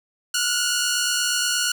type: tone pair together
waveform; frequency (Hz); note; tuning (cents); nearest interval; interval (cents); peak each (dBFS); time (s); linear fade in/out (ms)
10% pulse; 1396.9 / 1465.3; F6 / F#6; 0 / -17; minor second; 83; -18 / -13; 0.34-1.72; 5
effects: none